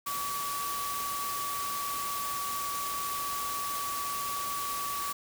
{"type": "tone in noise", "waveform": "sine", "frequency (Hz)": 1140, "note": "C#6", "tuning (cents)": 48, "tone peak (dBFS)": -33, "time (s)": [0.06, 5.13], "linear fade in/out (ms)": 10, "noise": "white", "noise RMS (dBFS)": -37, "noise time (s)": [0.06, 5.13], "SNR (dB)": 1, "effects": []}